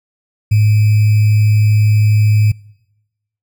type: tone with sample-and-hold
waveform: sine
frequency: 106.3 Hz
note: G#2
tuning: 41 cents sharp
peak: -7 dBFS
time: 0.51-2.52 s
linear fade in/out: 10 ms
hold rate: 2450 Hz
effects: noise-tail reverb RT60 1.0 s tail -25 dB re dry